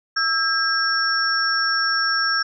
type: tone cluster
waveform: sine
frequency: 1323 / 1615 / 5460 Hz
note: E6 / G#6 / F8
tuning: +6 / -49 / -40 cents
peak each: -24 / -21 / -22 dBFS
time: 0.16-2.43 s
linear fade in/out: 10 ms
effects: none